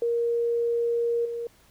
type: tone with level steps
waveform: sine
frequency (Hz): 469.5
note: A#4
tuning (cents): +12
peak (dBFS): -22 / -29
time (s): 0.02-1.47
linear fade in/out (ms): 2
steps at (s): 1.25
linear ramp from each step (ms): 5
effects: pink hiss -59 dBFS RMS until 1.7 s